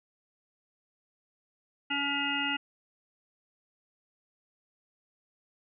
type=harmonic tone; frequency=283.1 Hz; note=C#4; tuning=37 cents sharp; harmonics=1 / 3 / 5 / 7 / 9 / 10; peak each=-36 / -37 / -35 / -36 / -37 / -32 dBFS; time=1.9-2.57 s; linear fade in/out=10 ms; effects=none